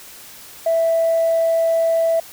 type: tone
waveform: sine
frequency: 659.3 Hz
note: E5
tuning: in tune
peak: -13 dBFS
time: 0.66-2.2 s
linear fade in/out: 5 ms
effects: tanh soft clip ceiling -10 dBFS + white hiss -40 dBFS RMS until 2.32 s